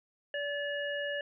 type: harmonic tone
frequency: 576 Hz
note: D5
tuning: 34 cents flat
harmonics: 1 / 3 / 5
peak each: -35 / -36 / -41 dBFS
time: 0.34-1.21 s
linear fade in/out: 2 ms
effects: none